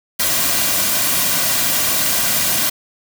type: noise with comb filter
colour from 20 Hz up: white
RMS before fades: -17 dBFS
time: 0.19-2.7 s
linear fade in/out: 10 ms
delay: 2.3 ms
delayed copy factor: -0.55
effects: none